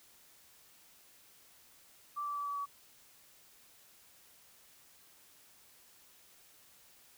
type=tone with pitch steps; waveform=sine; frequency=1169 / 1160.9 / 1152.9 / 1144.9 / 1137 Hz; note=D6 / D6 / D6 / D6 / C#6; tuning=-8 / -20 / -32 / -44 / +44 cents; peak=-35 dBFS; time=2.16-2.66 s; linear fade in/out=20 ms; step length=100 ms; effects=white hiss -62 dBFS RMS until 7.17 s